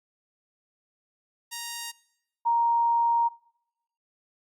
5% pulse / sine tone pair in turn, 935 / 935 Hz, A#5 / A#5, +5 / +5 cents, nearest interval unison, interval 0 cents, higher neither, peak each -22 / -20 dBFS, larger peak second, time 1.51-1.92 / 2.45-3.29 s, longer second, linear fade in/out 20 ms, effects noise-tail reverb RT60 0.8 s tail -22 dB re dry + Opus 48 kbps

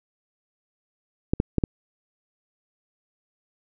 clicks, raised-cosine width 3 ms, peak -7 dBFS, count 4, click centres 1.335 / 1.401 / 1.583 / 1.638 s, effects none

